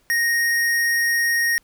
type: tone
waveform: square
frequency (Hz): 1864.7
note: A#6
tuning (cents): 0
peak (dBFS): -18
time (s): 0.1-1.58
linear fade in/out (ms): 0
effects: pink hiss -61 dBFS RMS until 1.63 s